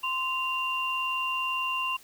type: tone pair together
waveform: sine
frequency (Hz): 1040 / 2779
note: C6 / F7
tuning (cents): -11 / -9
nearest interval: octave + perfect fourth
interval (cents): 1702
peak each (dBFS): -30 / -29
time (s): 0.03-1.97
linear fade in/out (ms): 10
effects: white hiss -54 dBFS RMS until 2.03 s